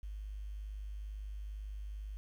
sine tone with quantisation, 51.1 Hz, G#1, 27 cents flat, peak -40 dBFS, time 0.03-2.17 s, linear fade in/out 0 ms, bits 11, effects none

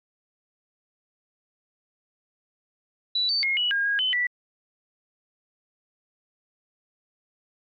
sine tone with pitch steps, 3950 / 4560 / 2152 / 2936 / 1620 / 1637 / 3039 / 1962 Hz, B7 / C#8 / C7 / F#7 / G#6 / G#6 / F#7 / B6, 0 / +48 / +48 / -14 / -43 / -25 / +46 / -12 cents, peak -21 dBFS, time 3.15-4.27 s, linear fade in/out 5 ms, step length 140 ms, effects MP3 64 kbps

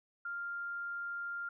sine tone, 1396.9 Hz, F6, in tune, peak -37 dBFS, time 0.25-1.49 s, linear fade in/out 5 ms, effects none

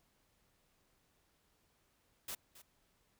white noise with echo, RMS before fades -43 dBFS, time 2.28-2.35 s, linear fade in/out 5 ms, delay 270 ms, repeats 1, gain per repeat -15 dB, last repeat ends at 2.62 s, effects pink hiss -75 dBFS RMS until 3.19 s

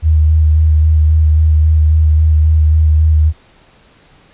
sine tone with vibrato, 77.78 Hz, D#2, in tune, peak -6 dBFS, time 0.02-3.33 s, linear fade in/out 50 ms, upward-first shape square, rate 3.7 Hz, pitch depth 17 cents each way, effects pink hiss -47 dBFS RMS until 4.33 s + resampled to 8000 Hz

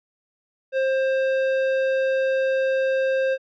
sine tone with tanh clipping, 530 Hz, C5, 22 cents sharp, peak -21 dBFS, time 0.72-3.38 s, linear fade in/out 50 ms, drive 17 dB, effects low-pass 3000 Hz 12 dB/octave

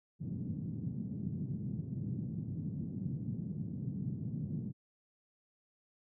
white band-pass noise, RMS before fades -39 dBFS, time 0.19-4.73 s, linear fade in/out 50 ms, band 110 to 200 Hz, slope 24 dB/octave, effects none

